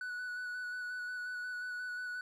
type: tone with vibrato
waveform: triangle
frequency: 1480 Hz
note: F#6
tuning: in tune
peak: -36 dBFS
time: 0.01-2.21 s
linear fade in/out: 2 ms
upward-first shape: square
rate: 5.6 Hz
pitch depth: 14 cents each way
effects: none